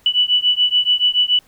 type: beating tone pair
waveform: sine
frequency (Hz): 2960 / 2967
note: F#7 / F#7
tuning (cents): 0 / +4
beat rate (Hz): 7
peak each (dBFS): -16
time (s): 0.06-1.39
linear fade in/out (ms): 2
effects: pink hiss -54 dBFS RMS until 1.47 s